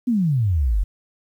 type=exponential sweep; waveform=sine; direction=down; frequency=257.8 to 42.79 Hz; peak=-16 dBFS; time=0.07-0.84 s; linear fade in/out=10 ms; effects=9-bit